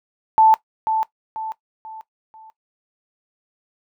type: tone with echo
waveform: sine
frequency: 880 Hz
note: A5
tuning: in tune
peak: -9 dBFS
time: 0.38-0.54 s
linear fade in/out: 0 ms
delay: 490 ms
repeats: 4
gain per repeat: -8 dB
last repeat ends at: 2.5 s
effects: noise-tail reverb RT60 0.1 s tail -17 dB re dry